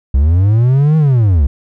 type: linear two-way sweep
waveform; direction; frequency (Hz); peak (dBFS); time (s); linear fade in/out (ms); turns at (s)
triangle; up then down; 63 to 160 to 63; -5; 0.14-1.47; 5; 0.97
effects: none